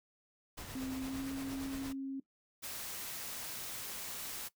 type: noise with tremolo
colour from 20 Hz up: pink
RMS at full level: -45 dBFS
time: 0.57-1.93 s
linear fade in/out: 10 ms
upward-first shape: sine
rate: 8.7 Hz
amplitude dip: 35%
type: tone with pitch glide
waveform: sine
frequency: 262.3 to 270.3 Hz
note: C4 to C#4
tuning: +4 to -44 cents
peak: -37 dBFS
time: 0.75-2.2 s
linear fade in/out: 5 ms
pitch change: +52 cents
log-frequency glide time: 1-1.22 s
type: noise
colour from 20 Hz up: white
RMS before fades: -43 dBFS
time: 2.62-4.49 s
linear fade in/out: 20 ms
effects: noise-tail reverb RT60 0.1 s tail -18 dB re dry